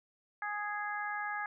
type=harmonic tone; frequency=415.3 Hz; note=G#4; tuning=in tune; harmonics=2 / 3 / 4 / 5; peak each=-39 / -41 / -38 / -45 dBFS; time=0.42-1.46 s; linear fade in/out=2 ms; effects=none